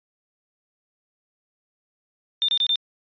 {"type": "tone bursts", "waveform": "sine", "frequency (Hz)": 3603, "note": "A7", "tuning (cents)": 40, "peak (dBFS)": -18, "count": 4, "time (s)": [2.42, 2.757], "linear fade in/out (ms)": 0, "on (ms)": 64, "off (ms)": 27, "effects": ["resampled to 11025 Hz"]}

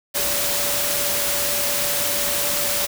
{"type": "tone in noise", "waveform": "sine", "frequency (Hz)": 577, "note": "D5", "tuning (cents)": -31, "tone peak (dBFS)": -30, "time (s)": [0.14, 2.87], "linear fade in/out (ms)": 20, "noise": "white", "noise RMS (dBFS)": -22, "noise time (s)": [0.14, 2.87], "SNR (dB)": -11, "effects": []}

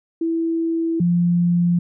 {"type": "tone pair in turn", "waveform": "sine", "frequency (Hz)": [329.6, 173.89], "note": ["E4", "F3"], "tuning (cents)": [0, -7], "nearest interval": "major seventh", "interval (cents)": 1107, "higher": "first", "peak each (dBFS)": [-18, -14], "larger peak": "second", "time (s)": [[0.21, 1], [1, 1.79]], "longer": "neither", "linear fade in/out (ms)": 5, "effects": []}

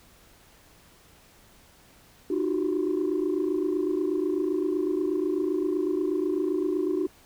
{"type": "tone cluster", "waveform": "sine", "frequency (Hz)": [304.9, 353.9, 381.9], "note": ["D#4", "F4", "G4"], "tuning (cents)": [-35, 23, -45], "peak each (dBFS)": -27, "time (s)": [2.3, 7.07], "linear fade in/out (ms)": 5, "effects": ["tanh soft clip ceiling -18 dBFS", "pink hiss -56 dBFS RMS until 7.25 s"]}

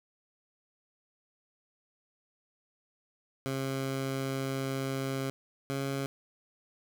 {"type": "tone pair in turn", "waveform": "15% pulse", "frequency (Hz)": [134.6, 137.11], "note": ["C3", "C#3"], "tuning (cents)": [49, -19], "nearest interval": "unison", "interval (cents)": 32, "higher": "second", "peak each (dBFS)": -25, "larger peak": "neither", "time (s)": [[3.46, 5.3], [5.7, 6.06]], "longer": "first", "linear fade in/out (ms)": 0, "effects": []}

